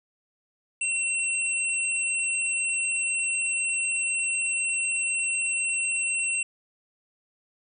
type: tone pair together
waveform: sine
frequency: 2722 / 8096 Hz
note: F7 / B8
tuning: -45 / +42 cents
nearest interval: octave + perfect fifth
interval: 1887 cents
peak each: -26 / -28 dBFS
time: 0.81-6.43 s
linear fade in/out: 5 ms
effects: none